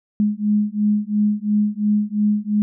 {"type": "beating tone pair", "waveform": "sine", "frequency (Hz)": [207.7, 210.6], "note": ["G#3", "G#3"], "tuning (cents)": [0, 24], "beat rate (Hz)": 2.9, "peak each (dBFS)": -19, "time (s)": [0.2, 2.62], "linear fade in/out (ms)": 0, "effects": []}